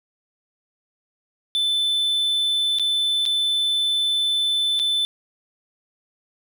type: tone with dropouts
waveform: triangle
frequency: 3520 Hz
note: A7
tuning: in tune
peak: -17 dBFS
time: 1.55-5.05 s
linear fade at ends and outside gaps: 0 ms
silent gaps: 2.786-2.796 / 3.254-3.261 / 4.792-4.797 s
effects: none